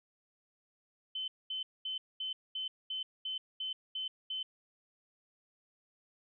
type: tone bursts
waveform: sine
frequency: 3058 Hz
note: G7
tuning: 44 cents flat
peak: -35 dBFS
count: 10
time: 1.15-4.43 s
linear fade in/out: 5 ms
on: 130 ms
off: 220 ms
effects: none